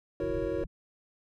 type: chord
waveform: triangle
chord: F# dominant seventh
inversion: third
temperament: equal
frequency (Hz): 329.6 / 370 / 466.2 / 554.4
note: E4 / F#4 / A#4 / C#5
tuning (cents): 0 / 0 / 0 / 0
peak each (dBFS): -33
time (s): 0.2-0.64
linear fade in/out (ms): 2
type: low-pass noise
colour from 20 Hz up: pink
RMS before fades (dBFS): -40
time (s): 0.21-0.67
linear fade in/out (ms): 10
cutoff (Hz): 170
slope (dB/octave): 48
effects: none